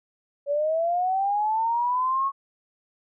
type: linear sweep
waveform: sine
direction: up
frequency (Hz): 561 to 1106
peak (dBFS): -21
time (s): 0.46-2.32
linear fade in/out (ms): 50
effects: none